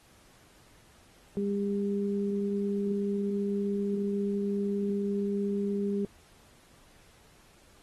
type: tone pair together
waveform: sine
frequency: 201.1 / 402.1 Hz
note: G3 / G4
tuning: +44 / +44 cents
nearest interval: octave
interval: 1200 cents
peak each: -29 / -31 dBFS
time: 1.37-6.05 s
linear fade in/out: 0 ms
effects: pink hiss -60 dBFS RMS until 7.82 s + AAC 32 kbps